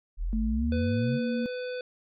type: exponential sweep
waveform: sine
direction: up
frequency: 37.59 to 146.83 Hz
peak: -27 dBFS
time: 0.17-1.2 s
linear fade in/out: 50 ms
type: tone with pitch glide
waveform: sine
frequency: 220 to 234.4 Hz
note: A3 to A#3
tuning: 0 to +10 cents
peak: -27 dBFS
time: 0.33-1.46 s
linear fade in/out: 0 ms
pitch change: +110 cents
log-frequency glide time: 0.56-0.63 s
type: harmonic tone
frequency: 500 Hz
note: B4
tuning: 21 cents sharp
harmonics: 1 / 3 / 5 / 7 / 9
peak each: -32 / -42 / -46 / -49 / -51 dBFS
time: 0.72-1.81 s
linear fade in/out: 2 ms
effects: none

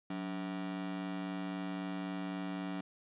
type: ring-modulated tone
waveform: 45% pulse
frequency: 234.5 Hz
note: A#3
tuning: 11 cents sharp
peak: -34 dBFS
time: 0.1-2.81 s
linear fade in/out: 5 ms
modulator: 51.9 Hz
effects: resampled to 8000 Hz + 12-bit

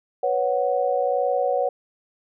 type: chord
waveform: sine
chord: B suspended second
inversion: none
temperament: just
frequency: 493.9 / 555.6 / 740.8 Hz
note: B4 / C#5 / F#5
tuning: 0 / +4 / +2 cents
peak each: -24 / -23 / -24 dBFS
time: 0.23-1.69 s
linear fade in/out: 5 ms
effects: none

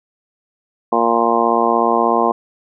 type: harmonic tone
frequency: 116.54 Hz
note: A#2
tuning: in tune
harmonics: 2 / 3 / 4 / 5 / 6 / 7 / 8 / 9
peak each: -22 / -21 / -20 / -23 / -19 / -21 / -22 / -18 dBFS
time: 0.92-2.32 s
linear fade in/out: 5 ms
effects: none

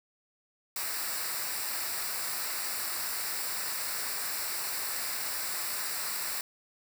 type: noise with comb filter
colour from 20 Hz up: white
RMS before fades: -34 dBFS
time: 0.76-6.41 s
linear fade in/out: 2 ms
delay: 0.31 ms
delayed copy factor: -0.7
effects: none

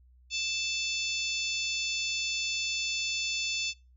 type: harmonic tone with a mistuned harmonic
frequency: 880 Hz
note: A5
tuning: in tune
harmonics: 3 / 4 / 5 / 6 / 7 / 8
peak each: -33 / -35 / -37 / -39 / -40 / -41 dBFS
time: 0.3-3.74 s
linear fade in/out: 50 ms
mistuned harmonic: 5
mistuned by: +20 cents
effects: noise-tail reverb RT60 0.3 s tail -26 dB re dry + added 62 Hz sine -56 dBFS peak until 3.96 s

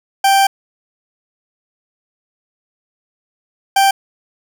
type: tone bursts at uneven times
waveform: 40% pulse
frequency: 784 Hz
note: G5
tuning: in tune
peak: -8 dBFS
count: 2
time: 0.24-0.47 / 3.76-3.91 s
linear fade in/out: 5 ms
effects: none

